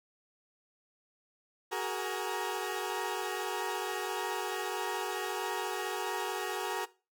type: tone cluster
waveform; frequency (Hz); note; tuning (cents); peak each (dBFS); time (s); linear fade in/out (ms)
20% pulse; 373.6 / 418.1 / 469.3 / 822 / 937; F#4 / G#4 / A#4 / G#5 / A#5; +17 / +12 / +12 / -18 / +9; -32 / -34 / -35 / -40 / -37; 1.71-6.86; 20
effects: noise-tail reverb RT60 0.3 s tail -18 dB re dry